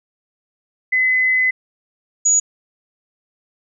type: tone pair in turn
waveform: sine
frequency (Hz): 2026 / 6815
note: B6 / G#8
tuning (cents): +44 / +44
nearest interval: octave + major sixth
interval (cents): 2100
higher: second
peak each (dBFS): -13 / -11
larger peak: second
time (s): 0.92-1.51 / 2.25-2.4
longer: first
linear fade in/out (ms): 10
effects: none